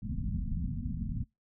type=low-pass noise; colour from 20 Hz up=pink; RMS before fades=-34 dBFS; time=0.02-1.24 s; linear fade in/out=10 ms; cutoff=250 Hz; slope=96 dB/octave; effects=noise-tail reverb RT60 0.2 s tail -24 dB re dry